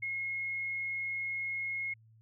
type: tone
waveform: sine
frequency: 2161 Hz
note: C#7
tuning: 45 cents flat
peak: -33 dBFS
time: 0.02-1.94 s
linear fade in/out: 10 ms
effects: added 111 Hz sine -58 dBFS peak until 2.21 s